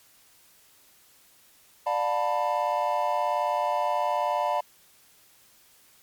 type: chord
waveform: triangle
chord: B half-diminished seventh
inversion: first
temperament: just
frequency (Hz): 592.7 / 711.2 / 889 / 987.8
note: D5 / F5 / A5 / B5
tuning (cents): +16 / +31 / +18 / 0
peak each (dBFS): -27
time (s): 1.86-4.61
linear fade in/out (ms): 10
effects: white hiss -58 dBFS RMS until 6.02 s + MP3 96 kbps